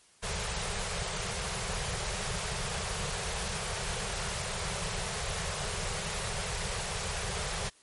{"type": "band-stop noise", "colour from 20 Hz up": "pink", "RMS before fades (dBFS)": -34, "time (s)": [0.22, 7.7], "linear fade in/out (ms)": 20, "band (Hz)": [200, 380], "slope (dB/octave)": 96, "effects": ["white hiss -61 dBFS RMS until 7.82 s", "MP3 48 kbps"]}